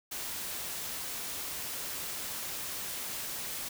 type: noise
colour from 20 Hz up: white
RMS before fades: -38 dBFS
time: 0.11-3.69 s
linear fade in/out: 10 ms
effects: none